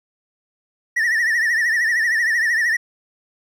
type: tone with vibrato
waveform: triangle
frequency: 1847 Hz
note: A#6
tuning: 16 cents flat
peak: -14 dBFS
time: 0.96-2.77 s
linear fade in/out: 10 ms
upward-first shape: triangle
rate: 13 Hz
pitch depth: 120 cents each way
effects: none